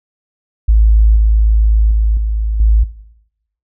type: tone with level steps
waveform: sine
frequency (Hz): 53.9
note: A1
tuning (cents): -35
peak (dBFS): -5 / -7 / -9 / -13 / -6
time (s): 0.68-2.84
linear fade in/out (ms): 10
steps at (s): 1.16 / 1.91 / 2.17 / 2.6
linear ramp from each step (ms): 2
effects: noise-tail reverb RT60 0.8 s tail -17 dB re dry